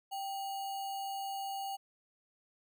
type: tone with sample-and-hold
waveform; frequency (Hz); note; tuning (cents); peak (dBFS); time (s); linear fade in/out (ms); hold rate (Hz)
sine; 784; G5; 0; -36; 0.11-1.77; 20; 3675
effects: none